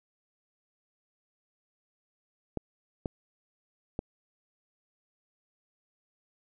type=clicks; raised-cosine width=2 ms; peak=-18 dBFS; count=3; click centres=2.573 / 3.058 / 3.991 s; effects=none